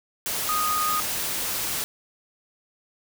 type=tone in noise; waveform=sine; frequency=1240 Hz; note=D#6; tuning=6 cents flat; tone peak=-23 dBFS; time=0.49-1 s; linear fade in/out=0 ms; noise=white; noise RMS=-28 dBFS; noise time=0.26-1.84 s; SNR=+2 dB; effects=none